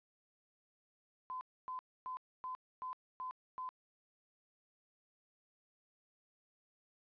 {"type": "tone bursts", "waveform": "sine", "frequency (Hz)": 1020, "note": "C6", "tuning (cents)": -44, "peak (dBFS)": -40, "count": 7, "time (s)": [1.3, 3.69], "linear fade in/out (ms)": 0, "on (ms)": 110, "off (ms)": 270, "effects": ["resampled to 11025 Hz", "13-bit"]}